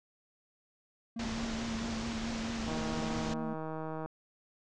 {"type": "tone with vibrato", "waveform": "triangle", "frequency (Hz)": 227.3, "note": "A#3", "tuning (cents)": -43, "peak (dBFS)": -34, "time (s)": [1.16, 3.54], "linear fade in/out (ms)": 5, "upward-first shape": "sine", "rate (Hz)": 4.6, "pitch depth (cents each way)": 32}
{"type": "low-pass noise", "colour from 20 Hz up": "pink", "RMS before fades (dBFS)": -40, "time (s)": [1.19, 3.34], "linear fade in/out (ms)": 5, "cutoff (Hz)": 7000, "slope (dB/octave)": 48}
{"type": "click train", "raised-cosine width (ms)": 1, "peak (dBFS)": -26, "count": 219, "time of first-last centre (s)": [2.68, 4.06], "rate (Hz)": 158}
{"effects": []}